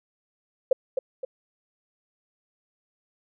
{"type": "tone with echo", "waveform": "sine", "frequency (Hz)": 523, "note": "C5", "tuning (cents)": -1, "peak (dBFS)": -14, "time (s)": [0.71, 0.73], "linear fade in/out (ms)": 5, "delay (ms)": 260, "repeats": 2, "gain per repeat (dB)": -7, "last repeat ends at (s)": 1.25, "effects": []}